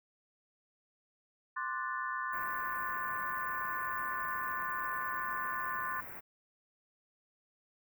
sine chord, D dominant seventh, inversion third, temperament equal, 1046.5 / 1174.7 / 1480 / 1760 Hz, C6 / D6 / F#6 / A6, 0 / 0 / 0 / 0 cents, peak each -38 / -41 / -41 / -40 dBFS, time 1.56-6.01 s, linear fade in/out 10 ms
white band-stop noise, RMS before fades -46 dBFS, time 2.32-6.21 s, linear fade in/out 20 ms, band 2200 to 16000 Hz, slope 48 dB/octave
effects none

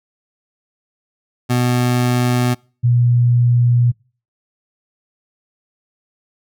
25% pulse / sine tone pair in turn, 123.47 / 120.93 Hz, B2 / B2, 0 / -36 cents, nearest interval unison, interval 36 cents, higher first, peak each -10 dBFS, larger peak neither, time 1.49-2.55 / 2.83-3.92 s, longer second, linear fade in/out 20 ms, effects noise-tail reverb RT60 0.4 s tail -26 dB re dry

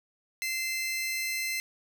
sawtooth tone pair together, 2077 / 2637 Hz, C7 / E7, -13 / 0 cents, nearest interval major third, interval 413 cents, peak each -27 / -34 dBFS, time 0.42-1.6 s, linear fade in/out 0 ms, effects none

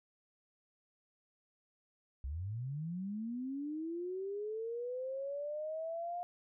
sine linear sweep, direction up, 61.74 to 712 Hz, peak -37 dBFS, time 2.24-6.23 s, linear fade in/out 0 ms, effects none

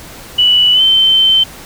sine tone with pitch glide, 2958 to 3091 Hz, F#7 to G7, -1 to -25 cents, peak -6 dBFS, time 0.38-1.44 s, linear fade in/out 10 ms, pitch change +76 cents, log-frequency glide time 0.73-0.82 s, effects pink hiss -33 dBFS RMS until 1.65 s

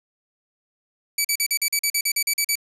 10% pulse tone bursts, 2294 Hz, D7, 41 cents flat, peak -10 dBFS, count 13, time 1.18-2.555 s, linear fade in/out 5 ms, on 67 ms, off 42 ms, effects resampled to 32000 Hz + 8-bit

